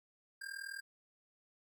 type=tone with amplitude modulation; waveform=square; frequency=1600 Hz; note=G6; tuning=35 cents sharp; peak=-40 dBFS; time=0.41-0.81 s; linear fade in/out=10 ms; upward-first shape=sine; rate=39.8 Hz; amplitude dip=85%; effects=none